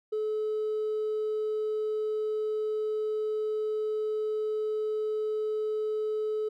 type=tone with hard clipping; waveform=triangle; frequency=430 Hz; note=A4; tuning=40 cents flat; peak=-27 dBFS; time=0.12-6.49 s; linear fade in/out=10 ms; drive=2 dB; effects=none